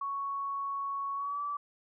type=tone with pitch glide; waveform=sine; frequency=1111 to 1156.2 Hz; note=C#6 to D6; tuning=+4 to -27 cents; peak=-32 dBFS; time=0.01-1.57 s; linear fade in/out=5 ms; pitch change=+69 cents; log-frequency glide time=1.15-1.41 s; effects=none